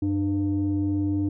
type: tone pair together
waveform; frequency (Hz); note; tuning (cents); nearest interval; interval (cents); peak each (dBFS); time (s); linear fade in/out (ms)
sine; 94.31 / 299.4; F#2 / D4; +34 / +33; octave + minor sixth; 1999; -25 / -22; 0.02-1.29; 5
effects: tanh soft clip ceiling -17 dBFS